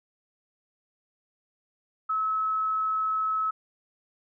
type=tone; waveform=sine; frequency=1293 Hz; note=E6; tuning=34 cents flat; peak=-24 dBFS; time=2.09-3.51 s; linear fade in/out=10 ms; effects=none